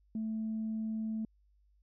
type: tone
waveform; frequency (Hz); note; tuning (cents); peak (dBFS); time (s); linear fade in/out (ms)
sine; 220; A3; 0; -32; 0.15-1.25; 2
effects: tanh soft clip ceiling -29 dBFS + added 50 Hz sine -65 dBFS peak until 1.82 s